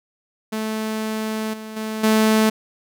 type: tone with level steps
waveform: sawtooth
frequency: 218.2 Hz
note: A3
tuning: 14 cents flat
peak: -19 / -28 / -21 / -10 dBFS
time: 0.52-2.5 s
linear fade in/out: 10 ms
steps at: 1.53 / 1.76 / 2.03 s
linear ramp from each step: 10 ms
effects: none